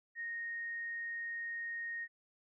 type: tone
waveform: sine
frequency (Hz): 1860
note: A#6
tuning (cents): -4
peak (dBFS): -38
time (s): 0.15-2.08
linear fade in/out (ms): 50
effects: none